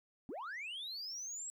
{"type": "linear sweep", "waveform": "sine", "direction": "up", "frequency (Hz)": [209.5, 7800], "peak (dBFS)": -39, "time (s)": [0.29, 1.5], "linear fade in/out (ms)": 0, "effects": ["tanh soft clip ceiling -40 dBFS", "13-bit"]}